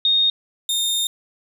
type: tone pair in turn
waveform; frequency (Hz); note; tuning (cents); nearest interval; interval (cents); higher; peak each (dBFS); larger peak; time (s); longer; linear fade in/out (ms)
sine / sawtooth; 3700 / 3655; A#7 / A#7; -14 / -35; unison; 21; first; -14 / -16; first; 0.05-0.3 / 0.69-1.07; second; 2
effects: none